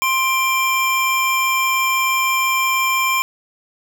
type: tone pair together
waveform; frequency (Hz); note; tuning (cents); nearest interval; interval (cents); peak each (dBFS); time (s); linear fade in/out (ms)
square; 1051 / 2362; C6 / D7; +7 / +9; octave + major second; 1402; -19; 0.02-3.22; 0
effects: none